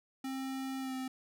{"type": "tone with pitch glide", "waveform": "square", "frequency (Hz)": [265.6, 260.3], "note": ["C4", "C4"], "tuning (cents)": [26, -9], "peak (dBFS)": -37, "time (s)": [0.24, 1.08], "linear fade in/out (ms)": 5, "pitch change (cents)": -35, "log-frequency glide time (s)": [0.8, 0.94], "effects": []}